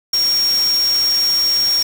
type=tone in noise; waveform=sine; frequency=5560 Hz; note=F8; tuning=9 cents flat; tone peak=-13 dBFS; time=0.13-1.83 s; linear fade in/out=5 ms; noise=white; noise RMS=-27 dBFS; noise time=0.13-1.83 s; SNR=+11 dB; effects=none